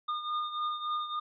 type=beating tone pair; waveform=square; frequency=1217 / 1220.5 Hz; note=D#6 / D#6; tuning=-39 / -34 cents; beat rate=3.5 Hz; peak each=-33 / -39 dBFS; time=0.08-1.2 s; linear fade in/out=10 ms; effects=resampled to 11025 Hz